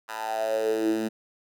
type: tone with high-pass filter sweep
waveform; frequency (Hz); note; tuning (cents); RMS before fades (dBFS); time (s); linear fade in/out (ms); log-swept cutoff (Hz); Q
10% pulse; 110.6; A2; +9; -27; 0.08-1.09; 20; 1100 to 240; 7.5
effects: none